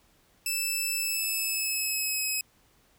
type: tone with pitch glide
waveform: 10% pulse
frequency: 2637 to 2555 Hz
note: E7 to D#7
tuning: 0 to +45 cents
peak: -19 dBFS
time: 0.46-2.41 s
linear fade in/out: 2 ms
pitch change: -55 cents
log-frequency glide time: 0.95-2.22 s
effects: pink hiss -64 dBFS RMS until 2.98 s